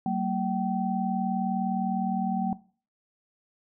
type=tone cluster; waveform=sine; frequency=189.9 / 229.7 / 767 Hz; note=F#3 / A#3 / G5; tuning=+45 / -25 / -38 cents; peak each=-29 dBFS; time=0.06-2.53 s; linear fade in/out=2 ms; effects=noise-tail reverb RT60 0.4 s tail -18 dB re dry